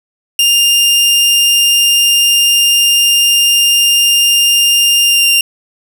sawtooth tone with pitch glide, 2804 to 2785 Hz, F7 to F7, +6 to -5 cents, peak -4 dBFS, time 0.39-5.41 s, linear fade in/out 2 ms, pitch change -11 cents, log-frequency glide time 5.02-5.26 s, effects none

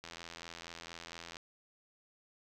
click train, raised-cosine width 0.2 ms, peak -28 dBFS, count 113, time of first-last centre 0.04-1.369 s, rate 84.3 Hz, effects none

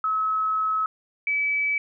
sine tone pair in turn, 1288 / 2295 Hz, E6 / D7, -41 / -40 cents, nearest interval minor seventh, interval 1001 cents, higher second, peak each -21 dBFS, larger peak neither, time 0.04-0.86 / 1.27-1.78 s, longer first, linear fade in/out 2 ms, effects none

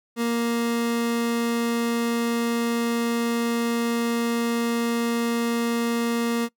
30% pulse tone, 233.9 Hz, A#3, 6 cents sharp, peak -19 dBFS, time 0.16-6.49 s, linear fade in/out 50 ms, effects noise-tail reverb RT60 0.1 s tail -22 dB re dry

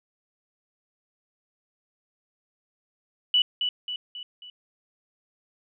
sine tone with echo, 2960 Hz, F#7, in tune, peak -17 dBFS, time 3.34-3.42 s, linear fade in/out 2 ms, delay 270 ms, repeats 4, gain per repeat -6 dB, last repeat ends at 4.5 s, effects none

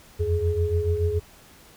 sine tone cluster, 82.7 / 89.7 / 420.5 Hz, E2 / F2 / G#4, +6 / +47 / +22 cents, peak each -25 dBFS, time 0.19-1.2 s, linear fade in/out 20 ms, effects pink hiss -51 dBFS RMS until 1.76 s

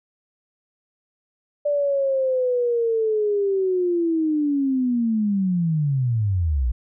sine linear sweep, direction down, 587.3 to 55 Hz, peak -18 dBFS, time 1.65-6.72 s, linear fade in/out 10 ms, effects none

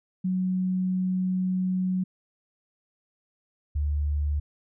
sine tone pair in turn, 185 / 73.42 Hz, F#3 / D2, 0 / 0 cents, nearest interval octave + major third, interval 1600 cents, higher first, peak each -23 dBFS, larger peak neither, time 0.24-2.04 / 3.75-4.4 s, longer first, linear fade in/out 10 ms, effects none

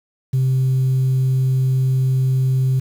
sine tone, 130.81 Hz, C3, in tune, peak -12 dBFS, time 0.33-2.8 s, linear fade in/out 10 ms, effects tanh soft clip ceiling -12 dBFS + 7-bit

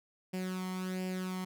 sawtooth tone with flanger, 185.2 Hz, F#3, 2 cents sharp, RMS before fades -37 dBFS, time 0.33-1.45 s, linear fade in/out 10 ms, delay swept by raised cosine 0.39 to 0.96 ms, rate 1.4 Hz, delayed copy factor +0.65, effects none

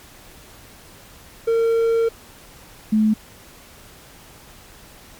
triangle / sine tone pair in turn, 457.5 / 215.9 Hz, A#4 / A3, -32 / -33 cents, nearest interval octave + minor second, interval 1301 cents, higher first, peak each -13 dBFS, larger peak neither, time 1.47-2.09 / 2.92-3.14 s, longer first, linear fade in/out 10 ms, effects pink hiss -45 dBFS RMS until 5.19 s + MP3 96 kbps

